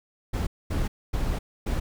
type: noise bursts at uneven times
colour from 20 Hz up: brown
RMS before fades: -26 dBFS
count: 4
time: 0.33-0.47 / 0.7-0.88 / 1.13-1.39 / 1.66-1.8 s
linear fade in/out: 10 ms
effects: none